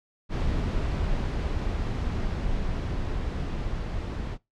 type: noise with level ramp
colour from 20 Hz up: brown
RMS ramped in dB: -26 to -31 dBFS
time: 0.29-4.38 s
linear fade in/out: 50 ms
effects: noise-tail reverb RT60 0.2 s tail -22 dB re dry + low-pass 5000 Hz 12 dB/octave